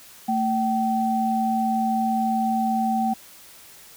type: tone pair together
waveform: sine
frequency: 224.5 / 768.3 Hz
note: A3 / G5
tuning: +35 / -35 cents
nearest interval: octave + major sixth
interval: 2130 cents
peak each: -23 / -22 dBFS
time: 0.28-3.14 s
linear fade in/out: 10 ms
effects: white hiss -47 dBFS RMS until 3.96 s